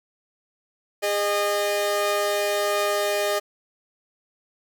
sawtooth tone pair together, 408.8 / 612.5 Hz, G#4 / D#5, -27 / -27 cents, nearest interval perfect fifth, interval 700 cents, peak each -22 / -19 dBFS, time 1.02-3.4 s, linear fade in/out 20 ms, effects none

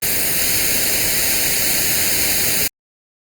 white noise with comb filter, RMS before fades -17 dBFS, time 0.02-2.68 s, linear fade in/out 10 ms, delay 0.44 ms, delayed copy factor +0.75, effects Opus 32 kbps

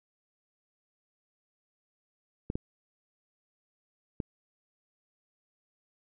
clicks, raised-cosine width 3 ms, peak -19 dBFS, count 3, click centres 2.501 / 2.555 / 4.202 s, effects none

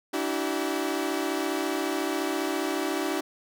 sawtooth tone cluster, 291.3 / 325.8 / 381.3 Hz, D4 / E4 / G4, -14 / -20 / -48 cents, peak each -27 dBFS, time 0.13-3.21 s, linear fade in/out 10 ms, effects none

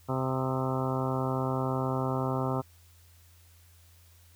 harmonic tone with a mistuned harmonic, 130.81 Hz, C3, in tune, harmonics 1 / 2 / 3 / 4 / 5 / 6 / 7 / 8 / 9 / 10, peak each -31 / -34 / -36 / -37 / -38 / -39 / -39 / -40 / -41 / -41 dBFS, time 0.08-2.62 s, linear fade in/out 20 ms, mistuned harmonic 9, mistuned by +48 cents, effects added 85 Hz sine -56 dBFS peak until 4.35 s + white hiss -62 dBFS RMS until 4.35 s

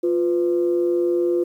sine tone pair together, 350.4 / 501.2 Hz, F4 / B4, +6 / +25 cents, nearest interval tritone, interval 619 cents, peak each -17 / -24 dBFS, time 0.03-1.44 s, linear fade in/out 10 ms, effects tanh soft clip ceiling -10 dBFS + 9-bit

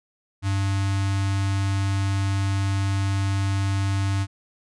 square tone with notch filter, 98 Hz, G2, in tune, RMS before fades -23 dBFS, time 0.42-4.27 s, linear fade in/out 50 ms, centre 480 Hz, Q 1, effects resampled to 22050 Hz

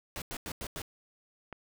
pink noise bursts, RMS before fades -39 dBFS, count 5, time 0.16-0.818 s, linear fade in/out 0 ms, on 58 ms, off 92 ms
click, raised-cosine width 0.5 ms, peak -26 dBFS, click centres 1.527 s
effects none

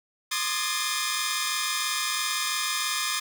10% pulse tone cluster, 1047 / 1200 / 1243 / 1686 / 1791 Hz, C6 / D6 / D#6 / G#6 / A6, +1 / +37 / -2 / +26 / +30 cents, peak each -24 dBFS, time 0.31-3.2 s, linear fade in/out 10 ms, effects none

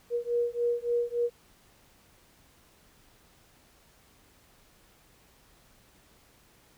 sine beating tone pair, 475.1 / 478.6 Hz, A#4 / A#4, +33 / +46 cents, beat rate 3.5 Hz, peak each -29 / -29 dBFS, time 0.1-1.3 s, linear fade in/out 50 ms, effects pink hiss -61 dBFS RMS until 6.77 s

